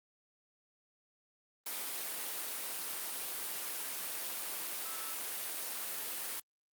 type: tone in noise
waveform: sine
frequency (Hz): 1311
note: E6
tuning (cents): -10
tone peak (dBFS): -48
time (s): 4.85-5.14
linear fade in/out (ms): 5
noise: white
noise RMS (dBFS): -39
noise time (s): 1.66-6.4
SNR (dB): -12
effects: high-pass 300 Hz 12 dB/octave + Opus 32 kbps